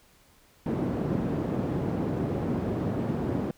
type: band-pass noise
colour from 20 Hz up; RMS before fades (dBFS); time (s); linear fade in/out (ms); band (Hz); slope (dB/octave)
white; -29; 0.66-3.51; 2; 100 to 300; 12
effects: pink hiss -60 dBFS RMS until 3.57 s